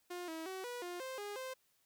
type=tone with pitch steps; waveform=sawtooth; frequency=354.9 / 322.7 / 377.5 / 487.5 / 353.5 / 523 / 410.5 / 520 Hz; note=F4 / E4 / F#4 / B4 / F4 / C5 / G#4 / C5; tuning=+28 / -37 / +35 / -23 / +21 / -1 / -20 / -11 cents; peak=-38 dBFS; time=0.1-1.54 s; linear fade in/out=10 ms; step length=180 ms; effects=white hiss -75 dBFS RMS until 1.85 s